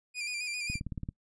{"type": "tone with vibrato", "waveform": "sawtooth", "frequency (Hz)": 2419, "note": "D#7", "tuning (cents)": -49, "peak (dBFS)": -30, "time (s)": [0.14, 0.8], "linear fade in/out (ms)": 50, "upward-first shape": "square", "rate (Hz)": 7.5, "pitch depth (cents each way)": 38}
{"type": "click train", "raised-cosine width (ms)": 5, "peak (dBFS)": -24, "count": 8, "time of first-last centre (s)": [0.7, 1.089], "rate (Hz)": 18}
{"effects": ["noise-tail reverb RT60 0.1 s tail -24 dB re dry", "resampled to 22050 Hz"]}